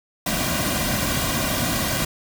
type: noise with comb filter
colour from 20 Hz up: pink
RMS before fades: -23 dBFS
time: 0.26-2.05 s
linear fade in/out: 5 ms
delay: 2.3 ms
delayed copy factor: -0.8
effects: none